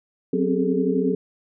sine tone cluster, 184.9 / 257.2 / 267.9 / 406 / 439.3 Hz, F#3 / C4 / C4 / G#4 / A4, -1 / -30 / +41 / -39 / -3 cents, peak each -25 dBFS, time 0.33-1.15 s, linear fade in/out 5 ms, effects none

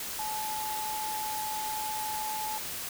sine tone in noise, 861 Hz, A5, 38 cents flat, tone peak -33 dBFS, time 0.19-2.58 s, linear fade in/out 2 ms, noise white, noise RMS -37 dBFS, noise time 0-2.89 s, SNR +1 dB, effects none

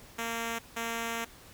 5% pulse tone bursts at uneven times, 230.1 Hz, A#3, 22 cents flat, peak -21 dBFS, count 2, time 0.18-0.59 / 0.76-1.25 s, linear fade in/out 10 ms, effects pink hiss -53 dBFS RMS until 1.53 s

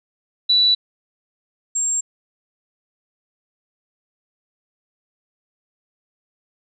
sine tone pair in turn, 3951 / 7458 Hz, B7 / A#8, 0 / 0 cents, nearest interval major seventh, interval 1100 cents, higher second, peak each -12 / -18 dBFS, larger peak first, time 0.49-0.75 / 1.75-2.01 s, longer neither, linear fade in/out 10 ms, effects none

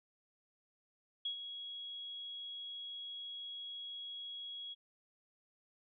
sine tone with ADSR envelope, 3322 Hz, G#7, in tune, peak -34 dBFS, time 1.25-4.75 s, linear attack 6 ms, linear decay 98 ms, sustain -9 dB, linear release 26 ms, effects none

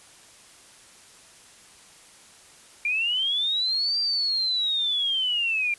sine linear two-way sweep, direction up then down, 2361 to 4735 to 2361 Hz, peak -22 dBFS, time 2.85-5.74 s, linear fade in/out 2 ms, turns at 3.99 s, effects white hiss -51 dBFS RMS until 5.78 s + resampled to 24000 Hz

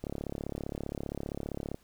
click train, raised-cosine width 2 ms, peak -22 dBFS, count 61, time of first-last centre 0.04-1.745 s, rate 35.2 Hz, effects pink hiss -65 dBFS RMS until 1.83 s

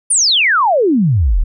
sine exponential sweep, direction down, 9910 to 32.26 Hz, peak -9 dBFS, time 0.1-1.44 s, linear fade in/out 10 ms, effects none

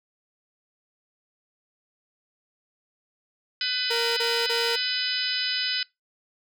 harmonic tone, 501 Hz, B4, 25 cents sharp, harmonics 3 / 4 / 5 / 6 / 7 / 8 / 9 / 10, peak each -33 / -36 / -36 / -31 / -38 / -31 / -37 / -29 dBFS, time 3.61-5.83 s, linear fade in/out 2 ms
sawtooth tone bursts, 466.2 Hz, A#4, in tune, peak -22 dBFS, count 3, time 3.9-4.762 s, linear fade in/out 10 ms, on 270 ms, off 26 ms
effects noise-tail reverb RT60 0.2 s tail -24 dB re dry

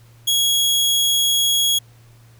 sawtooth tone, 3322 Hz, G#7, in tune, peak -12 dBFS, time 0.27-1.79 s, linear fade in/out 10 ms, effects added 116 Hz sine -46 dBFS peak until 2.39 s + pink hiss -55 dBFS RMS until 2.39 s

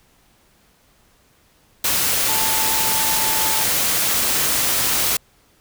sine tone in noise, 880 Hz, A5, in tune, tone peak -26 dBFS, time 2.28-3.64 s, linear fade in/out 5 ms, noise white, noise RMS -19 dBFS, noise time 1.84-5.17 s, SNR -10 dB, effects pink hiss -57 dBFS RMS until 5.6 s

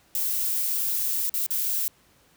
violet noise with dropouts, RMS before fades -26 dBFS, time 0.15-1.88 s, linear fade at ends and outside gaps 1 ms, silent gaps 1.295-1.34 / 1.464-1.506 s, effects pink hiss -60 dBFS RMS until 2.36 s + high-pass 60 Hz 12 dB/octave

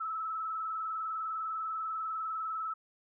sine tone with vibrato, 1300 Hz, E6, 24 cents flat, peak -33 dBFS, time 0-2.74 s, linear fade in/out 10 ms, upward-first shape sine, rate 20 Hz, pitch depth 46 cents each way, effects none

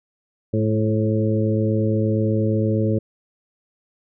harmonic tone with a mistuned harmonic, 108.5 Hz, A2, 24 cents flat, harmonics 1 / 2 / 3 / 4 / 5, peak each -20 / -23 / -25 / -26 / -27 dBFS, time 0.53-2.99 s, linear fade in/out 10 ms, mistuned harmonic 3, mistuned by +35 cents, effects none

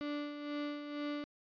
35% pulse tone with tremolo, 292.7 Hz, D4, 6 cents flat, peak -34 dBFS, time 0.01-1.24 s, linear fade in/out 0 ms, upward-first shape sine, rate 2.1 Hz, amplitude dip 55%, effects resampled to 11025 Hz

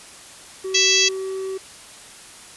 triangle tone with pitch glide, 379.7 to 382.1 Hz, F#4 to G4, +45 to -44 cents, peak -23 dBFS, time 0.64-1.58 s, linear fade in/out 10 ms, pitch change +11 cents, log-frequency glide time 0.84-1.3 s
harmonic tone, 659.3 Hz, E5, in tune, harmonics 3 / 4 / 5 / 6 / 7 / 8 / 9 / 10, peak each -27 / -21 / -21 / -26 / -21 / -26 / -22 / -23 dBFS, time 0.74-1.09 s, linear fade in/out 10 ms
effects white hiss -42 dBFS RMS until 2.56 s + resampled to 24000 Hz

